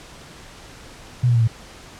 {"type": "tone with pitch steps", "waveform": "sine", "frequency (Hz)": [123.47, 119.68, 116, 112.44], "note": ["B2", "A#2", "A#2", "A2"], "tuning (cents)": [0, 46, -8, 38], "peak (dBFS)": -13, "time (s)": [1.23, 1.478], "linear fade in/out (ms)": 10, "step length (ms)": 62, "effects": ["pink hiss -42 dBFS RMS until 1.99 s", "low-pass 8000 Hz 12 dB/octave"]}